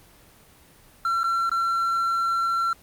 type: tone with dropouts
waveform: triangle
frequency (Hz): 1357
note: E6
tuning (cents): +50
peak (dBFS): -19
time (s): 1.05-2.73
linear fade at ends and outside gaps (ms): 2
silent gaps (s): 1.233-1.241 / 1.495-1.515
effects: pink hiss -53 dBFS RMS until 2.82 s + Opus 24 kbps